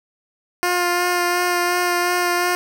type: tone with vibrato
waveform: 10% pulse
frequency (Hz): 353.8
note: F4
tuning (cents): +23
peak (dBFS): -9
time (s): 0.63-2.55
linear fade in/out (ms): 0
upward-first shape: sine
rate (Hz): 2.8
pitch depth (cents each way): 13
effects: none